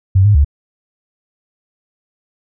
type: tone with pitch steps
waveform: sine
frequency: 95.6 / 103.7 / 71.3 Hz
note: G2 / G#2 / C#2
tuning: -43 / -2 / +49 cents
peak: -6 dBFS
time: 0.15-0.447 s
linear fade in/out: 10 ms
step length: 99 ms
effects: none